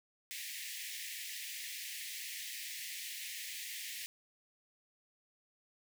pink high-pass noise, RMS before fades -44 dBFS, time 0.31-4.06 s, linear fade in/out 0 ms, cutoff 1800 Hz, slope 96 dB/octave, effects none

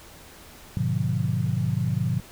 sine chord, G# diminished seventh, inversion none, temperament just, 103.83 / 124.59 / 149.51 / 179.41 Hz, G#2 / B2 / D3 / F3, 0 / +16 / +31 / +47 cents, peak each -28 / -26 / -28 / -29 dBFS, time 0.77-2.2 s, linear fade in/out 0 ms, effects pink hiss -47 dBFS RMS until 2.31 s

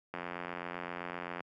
click train, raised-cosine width 0.5 ms, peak -23 dBFS, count 112, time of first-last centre 0.14-1.406 s, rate 87.7 Hz, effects high-pass 150 Hz 12 dB/octave

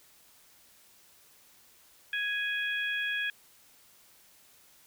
harmonic tone, 830.6 Hz, G#5, in tune, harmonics 2 / 3 / 4, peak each -31 / -35 / -37 dBFS, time 2.13-3.3 s, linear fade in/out 2 ms, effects white hiss -60 dBFS RMS until 4.86 s

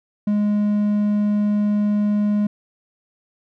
triangle tone, 207.7 Hz, G#3, in tune, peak -14 dBFS, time 0.27-2.47 s, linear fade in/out 5 ms, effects none

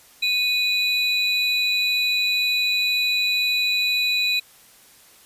triangle tone pair together, 2489 / 3951 Hz, D#7 / B7, 0 / 0 cents, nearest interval minor sixth, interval 800 cents, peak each -20 dBFS, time 0.22-4.4 s, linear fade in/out 10 ms, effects white hiss -51 dBFS RMS until 5.25 s + resampled to 32000 Hz

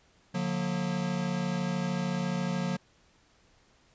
square chord, D augmented, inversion none, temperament equal with one note detuned, 146.83 / 180.56 / 233.1 Hz, D3 / F#3 / A#3, 0 / -42 / 0 cents, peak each -36 / -31 / -37 dBFS, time 0.34-2.77 s, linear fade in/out 10 ms, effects pink hiss -64 dBFS RMS until 3.94 s + resampled to 16000 Hz

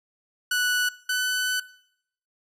sawtooth tone pair in turn, 1480 / 1500.7 Hz, F#6 / F#6, 0 / +24 cents, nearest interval unison, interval 24 cents, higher second, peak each -18 / -19 dBFS, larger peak first, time 0.51-0.89 / 1.09-1.6 s, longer second, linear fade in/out 5 ms, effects noise-tail reverb RT60 0.7 s tail -20 dB re dry + resampled to 32000 Hz

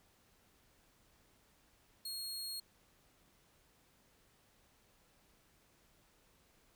sawtooth tone, 4285 Hz, C8, 40 cents sharp, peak -38 dBFS, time 2.05-2.6 s, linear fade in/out 5 ms, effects pink hiss -70 dBFS RMS until 6.75 s

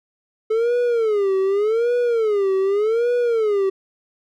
triangle tone with vibrato, 431.6 Hz, A4, 33 cents flat, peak -14 dBFS, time 0.5-3.7 s, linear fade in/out 10 ms, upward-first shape sine, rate 0.85 Hz, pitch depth 210 cents each way, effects none

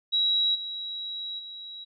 sine tone with level steps, 3871 Hz, B7, 35 cents flat, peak -21 / -32 / -38 dBFS, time 0.12-1.85 s, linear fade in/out 20 ms, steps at 0.54 / 1.38 s, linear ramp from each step 20 ms, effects none

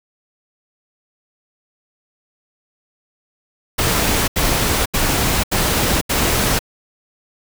pink noise bursts, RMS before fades -17 dBFS, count 5, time 3.78-6.592 s, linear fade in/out 10 ms, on 500 ms, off 78 ms, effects none

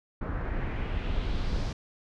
brown noise with low-pass filter sweep, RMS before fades -30 dBFS, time 0.21-1.73 s, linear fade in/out 5 ms, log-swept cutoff 1400 to 5600 Hz, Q 2.1, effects none

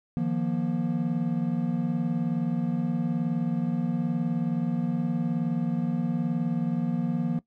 triangle chord, Eb suspended second, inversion none, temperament equal with one note detuned, 155.56 / 174.61 / 236.9 Hz, Eb3 / F3 / Bb3, 0 / 0 / +28 cents, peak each -29 / -26 / -26 dBFS, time 0.17-7.39 s, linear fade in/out 0 ms, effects noise-tail reverb RT60 0.1 s tail -18 dB re dry

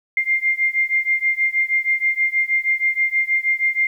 sine beating tone pair, 2104 / 2110.3 Hz, C7 / C7, +9 / +14 cents, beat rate 6.3 Hz, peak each -19 / -20 dBFS, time 0.17-3.87 s, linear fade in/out 2 ms, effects 9-bit

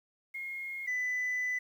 sine tone pair in turn, 2147 / 1997 Hz, C7 / B6, +44 / +19 cents, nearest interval minor second, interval 125 cents, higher first, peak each -36 / -28 dBFS, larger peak second, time 0.34-0.87 / 0.87-1.59 s, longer second, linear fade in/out 10 ms, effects tanh soft clip ceiling -28 dBFS + 10-bit

